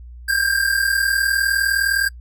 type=tone pair together; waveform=square; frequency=1578 / 1617.7 Hz; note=G6 / G#6; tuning=+11 / -46 cents; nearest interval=unison; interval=43 cents; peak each=-20 dBFS; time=0.28-2.09 s; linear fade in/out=10 ms; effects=noise-tail reverb RT60 0.1 s tail -26 dB re dry + added 60 Hz sine -35 dBFS peak until 2.2 s